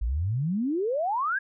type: exponential sweep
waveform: sine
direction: up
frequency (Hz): 50.8 to 1678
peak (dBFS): -24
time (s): 0.01-1.39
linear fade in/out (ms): 10
effects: none